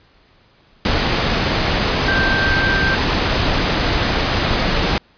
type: tone in noise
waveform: sine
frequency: 1568 Hz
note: G6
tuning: in tune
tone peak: -17 dBFS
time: 2.08-2.95 s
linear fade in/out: 2 ms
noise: pink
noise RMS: -17 dBFS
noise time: 0.85-4.98 s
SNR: -3 dB
effects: pink hiss -53 dBFS RMS until 5.17 s + resampled to 11025 Hz